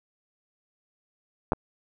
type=clicks; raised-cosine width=1 ms; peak=-7 / -18 dBFS; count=2; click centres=1.521 / 1.533 s; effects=none